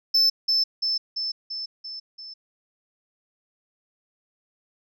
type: tone with echo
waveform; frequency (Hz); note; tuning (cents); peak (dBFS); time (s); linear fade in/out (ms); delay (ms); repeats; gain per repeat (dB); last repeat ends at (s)
sine; 5274; E8; 0; -13; 0.14-0.3; 10; 340; 6; -4; 2.34
effects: tanh soft clip ceiling -15 dBFS